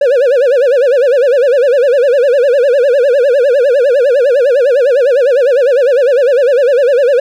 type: tone with vibrato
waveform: triangle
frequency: 524 Hz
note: C5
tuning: 2 cents sharp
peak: -4 dBFS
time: 0.01-7.2 s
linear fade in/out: 5 ms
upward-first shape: sine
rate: 9.9 Hz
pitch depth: 190 cents each way
effects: none